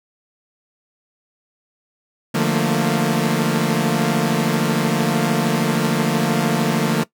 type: chord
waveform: sawtooth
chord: Bb major seventh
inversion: first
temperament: equal with one note detuned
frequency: 148.71 / 174.61 / 220 / 233.1 Hz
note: D3 / F3 / A3 / Bb3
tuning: +22 / 0 / 0 / 0 cents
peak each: -18 dBFS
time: 2.34-7.04 s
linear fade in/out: 10 ms
effects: noise-tail reverb RT60 0.1 s tail -19 dB re dry